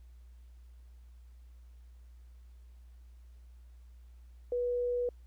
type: tone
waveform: sine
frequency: 488.3 Hz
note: B4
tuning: 20 cents flat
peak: -29 dBFS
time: 4.52-5.09 s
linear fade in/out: 2 ms
effects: added 60 Hz sine -51 dBFS peak until 5.26 s + pink hiss -74 dBFS RMS until 5.26 s